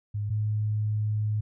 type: tone pair in turn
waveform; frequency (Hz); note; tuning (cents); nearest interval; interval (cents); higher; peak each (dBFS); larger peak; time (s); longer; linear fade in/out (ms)
sine; 103.83 / 106.5; G#2 / G#2; 0 / +44; unison; 44; second; -27 / -24; second; 0.14-0.3 / 0.3-1.41; second; 10
effects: none